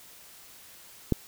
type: click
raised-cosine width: 3 ms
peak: -9 dBFS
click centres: 1.123 s
effects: white hiss -51 dBFS RMS until 1.27 s